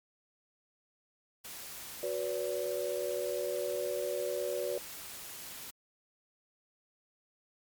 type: noise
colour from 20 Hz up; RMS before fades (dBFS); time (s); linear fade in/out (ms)
white; -45; 1.44-5.71; 10
type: chord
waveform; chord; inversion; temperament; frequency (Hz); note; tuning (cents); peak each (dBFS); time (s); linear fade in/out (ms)
sine; B minor; second; equal with one note detuned; 370 / 493.9 / 573.6; F#4 / B4 / D5; 0 / 0 / -41; -38 / -36 / -35; 2.03-4.78; 2
effects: MP3 96 kbps